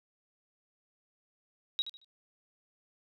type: tone with echo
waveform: sine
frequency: 3827 Hz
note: A#7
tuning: 45 cents sharp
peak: -27 dBFS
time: 1.79-1.82 s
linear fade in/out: 0 ms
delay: 75 ms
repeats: 3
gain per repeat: -11 dB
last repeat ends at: 2.045 s
effects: none